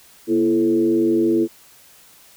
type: tone with frequency modulation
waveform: sine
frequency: 335.4 Hz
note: E4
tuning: 30 cents sharp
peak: -14 dBFS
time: 0.27-1.48 s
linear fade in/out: 50 ms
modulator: 97.4 Hz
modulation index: 0.82
effects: white hiss -49 dBFS RMS until 2.36 s